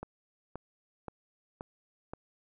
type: click train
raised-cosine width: 1 ms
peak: -25 dBFS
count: 5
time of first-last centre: 0.03-2.135 s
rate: 1.9 Hz
effects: none